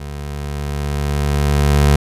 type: tone with level ramp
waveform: 25% pulse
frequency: 72.2 Hz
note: D2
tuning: 29 cents flat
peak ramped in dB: -23 to -5 dBFS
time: 0-1.96 s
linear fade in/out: 5 ms
effects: resampled to 32000 Hz